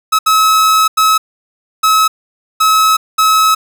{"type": "tone bursts at uneven times", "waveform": "45% pulse", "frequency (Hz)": 1287, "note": "E6", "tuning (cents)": -42, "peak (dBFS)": -7, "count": 6, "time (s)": [[0.12, 0.19], [0.26, 0.88], [0.97, 1.18], [1.83, 2.08], [2.6, 2.97], [3.18, 3.55]], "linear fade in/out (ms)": 10, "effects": []}